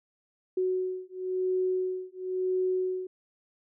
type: beating tone pair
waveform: sine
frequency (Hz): 370 / 370.97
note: F#4 / F#4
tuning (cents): 0 / +5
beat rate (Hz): 0.97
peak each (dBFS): -30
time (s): 0.57-3.07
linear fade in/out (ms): 5
effects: none